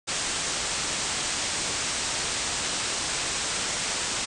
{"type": "low-pass noise", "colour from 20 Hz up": "white", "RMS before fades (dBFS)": -29, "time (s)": [0.07, 4.26], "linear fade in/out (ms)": 20, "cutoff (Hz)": 8800, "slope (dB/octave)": 96, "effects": []}